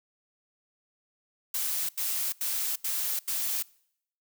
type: noise bursts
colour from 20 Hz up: blue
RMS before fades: -30 dBFS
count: 5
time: 1.54-3.626 s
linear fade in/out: 5 ms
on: 350 ms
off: 84 ms
effects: noise-tail reverb RT60 0.7 s tail -24 dB re dry